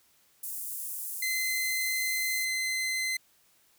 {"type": "high-pass noise", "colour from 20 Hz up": "pink", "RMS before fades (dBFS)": -37, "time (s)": [0.43, 2.45], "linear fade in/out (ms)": 5, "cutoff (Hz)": 9000, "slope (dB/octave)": 24}
{"type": "tone", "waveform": "sawtooth", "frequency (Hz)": 2058, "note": "C7", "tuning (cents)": -29, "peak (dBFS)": -25, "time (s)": [1.22, 3.17], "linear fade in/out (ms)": 5}
{"effects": ["white hiss -65 dBFS RMS until 3.78 s"]}